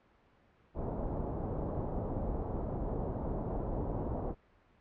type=low-pass noise; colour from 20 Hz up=pink; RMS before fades=-36 dBFS; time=0.74-4.35 s; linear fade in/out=50 ms; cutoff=830 Hz; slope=24 dB/octave; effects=pink hiss -66 dBFS RMS until 4.8 s + low-pass 2000 Hz 12 dB/octave